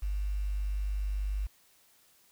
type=tone with quantisation; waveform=sine; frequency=49.9 Hz; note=G1; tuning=32 cents sharp; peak=-29 dBFS; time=0.02-1.47 s; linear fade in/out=10 ms; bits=9; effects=white hiss -64 dBFS RMS until 2.31 s